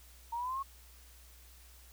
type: linear sweep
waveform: sine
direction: up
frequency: 917 to 1108 Hz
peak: -34 dBFS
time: 0.32-0.63 s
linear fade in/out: 10 ms
effects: added 61 Hz sine -56 dBFS peak until 1.92 s + white hiss -60 dBFS RMS until 1.92 s